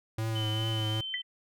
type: tone with vibrato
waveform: square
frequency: 110 Hz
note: A2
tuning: in tune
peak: -30 dBFS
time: 0.18-1.01 s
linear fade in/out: 5 ms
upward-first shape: triangle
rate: 2.5 Hz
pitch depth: 38 cents each way
type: tone with pitch glide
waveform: sine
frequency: 3044 to 3088 Hz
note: F#7 to G7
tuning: +48 to -27 cents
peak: -34 dBFS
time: 0.35-1.22 s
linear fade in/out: 10 ms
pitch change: +25 cents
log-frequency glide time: 0.78-0.89 s
type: tone with exponential decay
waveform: sine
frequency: 1978 Hz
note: B6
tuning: 2 cents sharp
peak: -26 dBFS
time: 1.14-1.23 s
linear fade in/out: 1 ms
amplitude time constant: 18 ms
effects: none